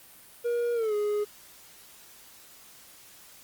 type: tone with pitch glide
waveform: triangle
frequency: 476 to 416.8 Hz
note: A#4 to G#4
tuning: +36 to +6 cents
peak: -23 dBFS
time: 0.44-1.25 s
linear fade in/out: 20 ms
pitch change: -230 cents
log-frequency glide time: 0.74-0.94 s
effects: white hiss -52 dBFS RMS until 3.43 s + Opus 32 kbps